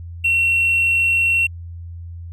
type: tone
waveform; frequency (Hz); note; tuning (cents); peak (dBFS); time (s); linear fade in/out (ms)
triangle; 2723; F7; -44; -11; 0.24-1.47; 10
effects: tanh soft clip ceiling -10 dBFS + added 85 Hz sine -30 dBFS peak until 2.32 s

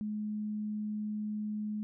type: tone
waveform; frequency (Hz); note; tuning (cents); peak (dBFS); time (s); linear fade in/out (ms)
sine; 211.6; G#3; +33; -33; 0.01-1.83; 0
effects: none

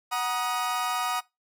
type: chord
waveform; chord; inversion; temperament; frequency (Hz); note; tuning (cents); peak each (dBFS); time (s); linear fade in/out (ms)
40% pulse; D# minor; first; equal with one note detuned; 740 / 953.6 / 1244.5; F#5 / A#5 / D#6; 0 / +39 / 0; -30 / -30 / -29; 0.11-1.21; 20
effects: noise-tail reverb RT60 0.2 s tail -21 dB re dry

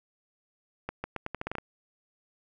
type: accelerating click train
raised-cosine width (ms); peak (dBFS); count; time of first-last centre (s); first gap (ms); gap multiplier
0.5; -18; 10; 0.89-1.584; 150; 0.82
effects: none

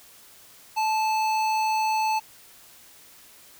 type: tone with notch filter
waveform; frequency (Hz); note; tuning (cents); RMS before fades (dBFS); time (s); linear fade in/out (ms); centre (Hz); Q
square; 873; A5; -14; -24; 0.76-2.2; 20; 11000; 0.61
effects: white hiss -51 dBFS RMS until 3.59 s

